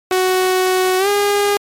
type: tone with pitch glide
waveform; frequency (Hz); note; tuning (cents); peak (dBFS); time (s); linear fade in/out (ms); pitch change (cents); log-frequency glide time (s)
sawtooth; 371.2 to 407.1; F#4 to G#4; +6 to -35; -9; 0.11-1.57; 2; +159; 0.98-1.08
effects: MP3 64 kbps